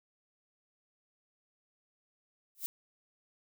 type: noise with exponential growth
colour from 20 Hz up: violet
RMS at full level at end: -31 dBFS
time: 2.55-2.66 s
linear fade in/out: 0 ms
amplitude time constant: 23 ms
effects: none